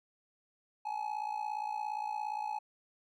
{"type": "tone with amplitude modulation", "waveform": "triangle", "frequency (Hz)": 848, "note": "G#5", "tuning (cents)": 36, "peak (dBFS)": -29, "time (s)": [0.85, 2.59], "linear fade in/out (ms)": 10, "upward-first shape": "sine", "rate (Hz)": 57.3, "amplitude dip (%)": 80, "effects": []}